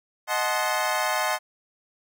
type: chord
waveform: 25% pulse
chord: D# diminished seventh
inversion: none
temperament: equal with one note detuned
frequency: 622.3 / 740 / 864.4 / 1046.5 Hz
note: D#5 / F#5 / A5 / C6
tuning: 0 / 0 / -31 / 0 cents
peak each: -25 dBFS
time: 0.27-1.39 s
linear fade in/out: 50 ms
effects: none